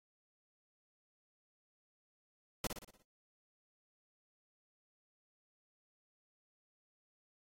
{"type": "noise with echo", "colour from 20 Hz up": "pink", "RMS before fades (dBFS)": -36, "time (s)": [2.64, 2.67], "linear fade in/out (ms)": 2, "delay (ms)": 59, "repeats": 6, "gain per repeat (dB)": -6, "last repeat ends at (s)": 3.024, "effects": ["AAC 48 kbps"]}